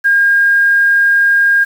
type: tone with quantisation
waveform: sine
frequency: 1616 Hz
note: G#6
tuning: 48 cents flat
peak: -7 dBFS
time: 0.04-1.65 s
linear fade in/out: 20 ms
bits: 6
effects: none